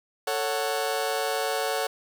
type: chord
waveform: sawtooth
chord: F# minor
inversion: first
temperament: just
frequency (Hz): 444 / 555 / 740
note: A4 / C#5 / F#5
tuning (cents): +16 / +2 / 0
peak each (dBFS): -26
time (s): 0.27-1.87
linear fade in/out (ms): 5
effects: none